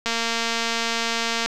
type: click train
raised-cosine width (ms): 0.2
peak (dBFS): -7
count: 323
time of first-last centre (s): 0.06-1.46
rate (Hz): 230
effects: none